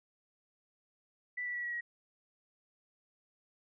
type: tone with pitch steps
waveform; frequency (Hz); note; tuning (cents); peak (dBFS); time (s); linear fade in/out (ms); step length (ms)
sine; 1975.5 / 1957.3 / 1939.3 / 1921.5 / 1903.8; B6 / B6 / B6 / B6 / A#6; 0 / -16 / -32 / -48 / +36; -35; 1.37-1.81; 10; 88
effects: none